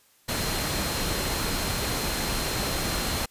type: tone in noise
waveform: sine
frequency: 4167 Hz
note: C8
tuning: 8 cents flat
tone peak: -37 dBFS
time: 0.28-3.26 s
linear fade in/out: 10 ms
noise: pink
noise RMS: -28 dBFS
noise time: 0.28-3.26 s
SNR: -12 dB
effects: white hiss -61 dBFS RMS until 3.3 s + resampled to 32000 Hz